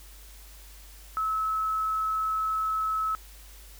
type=tone; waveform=sine; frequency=1296 Hz; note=E6; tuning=30 cents flat; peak=-25 dBFS; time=1.17-3.15 s; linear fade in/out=0 ms; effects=added 50 Hz sine -47 dBFS peak until 3.79 s + white hiss -52 dBFS RMS until 3.79 s